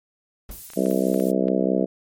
brown noise with exponential decay, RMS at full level -35 dBFS, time 0.49-0.72 s, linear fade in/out 2 ms, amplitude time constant 48 ms
violet noise, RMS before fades -37 dBFS, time 0.51-1.31 s, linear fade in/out 2 ms
clicks, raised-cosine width 0.3 ms, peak -26 dBFS, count 7, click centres 0.702 / 0.735 / 0.86 / 0.911 / 1.143 / 1.2 / 1.483 s
harmonic tone, 64.7 Hz, C2, 19 cents flat, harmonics 3 / 4 / 5 / 6 / 7 / 8 / 9 / 10, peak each -24 / -25 / -26 / -27 / -27 / -28 / -29 / -29 dBFS, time 0.76-1.86 s, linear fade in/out 20 ms
effects MP3 64 kbps

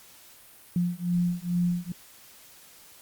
sine beating tone pair, 174.61 / 176.91 Hz, F3 / F3, 0 / +23 cents, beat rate 2.3 Hz, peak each -27 dBFS, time 0.76-1.92 s, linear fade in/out 2 ms, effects white hiss -52 dBFS RMS until 3.01 s + Opus 48 kbps

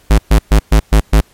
square tone bursts, 53.1 Hz, G#1, 39 cents sharp, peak -5 dBFS, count 6, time 0.1-1.21 s, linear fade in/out 10 ms, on 85 ms, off 120 ms, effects pink hiss -49 dBFS RMS until 1.33 s + MP3 64 kbps

